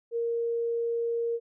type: tone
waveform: sine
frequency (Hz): 466.2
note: A#4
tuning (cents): 0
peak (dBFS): -26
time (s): 0.11-1.4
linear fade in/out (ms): 50
effects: none